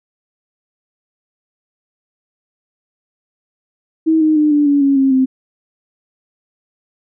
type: tone with pitch steps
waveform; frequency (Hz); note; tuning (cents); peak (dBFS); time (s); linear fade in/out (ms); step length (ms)
sine; 320 / 310.9 / 302 / 293.4 / 285.1 / 277 / 269.1 / 261.4; D#4 / D#4 / D4 / D4 / C#4 / C#4 / C4 / C4; +49 / -1 / +48 / -2 / +49 / -1 / +49 / -1; -9; 4.06-5.26; 20; 150
effects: none